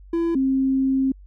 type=tone pair in turn; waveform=triangle / sine; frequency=335.7 / 266.4 Hz; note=E4 / C4; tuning=+32 / +31 cents; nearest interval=major third; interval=401 cents; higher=first; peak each=-17 dBFS; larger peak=neither; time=0.13-0.35 / 0.35-1.12 s; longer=second; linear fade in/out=5 ms; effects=added 48 Hz sine -42 dBFS peak until 1.26 s